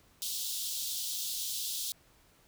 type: high-pass noise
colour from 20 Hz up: pink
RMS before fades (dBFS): -36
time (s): 0.22-1.92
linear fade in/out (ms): 0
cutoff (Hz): 3300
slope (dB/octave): 48
effects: pink hiss -64 dBFS RMS until 2.47 s